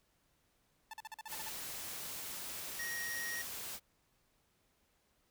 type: tone bursts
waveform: sawtooth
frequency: 880 Hz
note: A5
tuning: in tune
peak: -40 dBFS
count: 9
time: 0.91-1.487 s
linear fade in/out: 2 ms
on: 25 ms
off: 44 ms
type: noise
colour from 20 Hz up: white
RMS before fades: -44 dBFS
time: 1.27-3.8 s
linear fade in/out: 50 ms
type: tone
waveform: square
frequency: 1880 Hz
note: A#6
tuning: 14 cents sharp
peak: -40 dBFS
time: 2.79-3.42 s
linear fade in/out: 5 ms
effects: pink hiss -75 dBFS RMS until 5.3 s